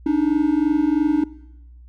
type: tone pair together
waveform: triangle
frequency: 288.1 / 311.1 Hz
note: D4 / D#4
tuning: -33 / 0 cents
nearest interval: minor second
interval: 133 cents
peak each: -17 dBFS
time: 0.06-1.24 s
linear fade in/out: 5 ms
effects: noise-tail reverb RT60 1.0 s tail -20 dB re dry + added 60 Hz sine -41 dBFS peak until 1.88 s